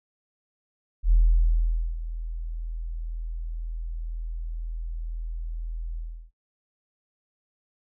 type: tone with ADSR envelope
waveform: sine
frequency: 41 Hz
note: E1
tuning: 9 cents flat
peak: -13 dBFS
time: 1.03-6.31 s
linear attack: 84 ms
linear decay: 850 ms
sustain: -16 dB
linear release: 340 ms
effects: noise-tail reverb RT60 0.2 s tail -26 dB re dry + tanh soft clip ceiling -10 dBFS